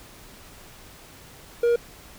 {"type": "tone", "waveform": "triangle", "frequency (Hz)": 473.2, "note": "A#4", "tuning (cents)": 26, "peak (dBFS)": -15, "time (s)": [1.63, 1.76], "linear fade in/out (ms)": 5, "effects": ["pink hiss -47 dBFS RMS until 2.18 s"]}